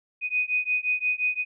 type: beating tone pair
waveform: sine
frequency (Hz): 2489 / 2494.7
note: D#7 / D#7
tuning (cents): 0 / +4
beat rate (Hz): 5.7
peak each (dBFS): -26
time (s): 0.21-1.45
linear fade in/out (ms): 50
effects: none